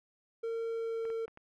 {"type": "tone with pitch glide", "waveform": "triangle", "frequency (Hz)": [456.9, 453], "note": ["A#4", "A#4"], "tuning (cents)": [-35, -50], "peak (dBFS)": -31, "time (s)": [0.43, 1.26], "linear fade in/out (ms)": 10, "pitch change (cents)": -15, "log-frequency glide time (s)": [0.69, 1.13]}
{"type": "clicks", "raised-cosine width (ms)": 0.5, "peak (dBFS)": -36, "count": 4, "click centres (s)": [1.053, 1.102, 1.28, 1.374]}
{"effects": []}